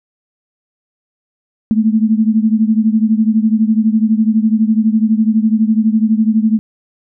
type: beating tone pair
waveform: sine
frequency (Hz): 216 / 228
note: A3 / A#3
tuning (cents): -32 / -38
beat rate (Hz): 12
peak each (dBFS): -11 / -14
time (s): 1.71-6.59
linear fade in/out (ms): 0
effects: none